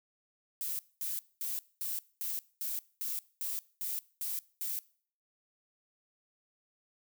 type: noise bursts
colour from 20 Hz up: violet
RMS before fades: -36 dBFS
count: 11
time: 0.61-4.79 s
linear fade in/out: 0 ms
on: 180 ms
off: 220 ms
effects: noise-tail reverb RT60 0.5 s tail -22 dB re dry